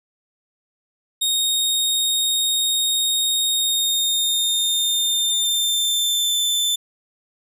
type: tone with pitch glide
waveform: sawtooth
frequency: 3723 to 3536 Hz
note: A#7 to A7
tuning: -3 to +8 cents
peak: -15 dBFS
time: 1.21-6.76 s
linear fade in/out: 10 ms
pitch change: -89 cents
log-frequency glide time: 3.49-6.38 s
effects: none